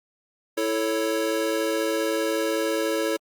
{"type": "chord", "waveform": "square", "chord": "A major", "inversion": "second", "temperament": "equal", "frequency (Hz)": [329.6, 440, 554.4], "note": ["E4", "A4", "C#5"], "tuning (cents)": [0, 0, 0], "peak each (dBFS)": -28, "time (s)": [0.57, 3.17], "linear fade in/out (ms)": 10, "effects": ["Opus 48 kbps"]}